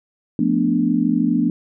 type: chord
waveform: sine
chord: B half-diminished seventh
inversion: second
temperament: equal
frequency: 174.61 / 220 / 246.9 / 293.7 Hz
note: F3 / A3 / B3 / D4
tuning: 0 / 0 / 0 / 0 cents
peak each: -23 / -21 / -19 / -20 dBFS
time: 0.39-1.5 s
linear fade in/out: 2 ms
effects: none